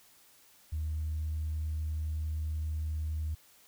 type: tone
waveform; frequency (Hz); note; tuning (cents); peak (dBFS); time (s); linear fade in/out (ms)
sine; 77.7; D#2; -2; -30; 0.72-3.35; 10
effects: tanh soft clip ceiling -27 dBFS + white hiss -61 dBFS RMS until 3.67 s

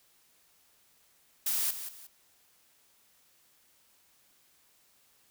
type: noise with echo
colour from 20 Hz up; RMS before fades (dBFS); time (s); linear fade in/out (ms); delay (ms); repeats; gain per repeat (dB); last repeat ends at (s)
blue; -30; 1.46-1.71; 5; 180; 2; -10; 2.07
effects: white hiss -66 dBFS RMS until 5.3 s

